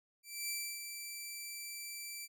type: tone with ADSR envelope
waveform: 10% pulse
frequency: 2335 Hz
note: D7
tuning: 11 cents flat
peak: -27 dBFS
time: 0.23-2.28 s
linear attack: 260 ms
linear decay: 300 ms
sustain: -7 dB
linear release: 40 ms
effects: none